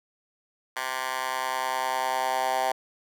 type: tone with high-pass filter sweep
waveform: 10% pulse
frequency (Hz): 130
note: C3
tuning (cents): -11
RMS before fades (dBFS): -28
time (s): 0.76-2.72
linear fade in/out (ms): 5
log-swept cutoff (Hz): 1200 to 770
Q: 3.3
effects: none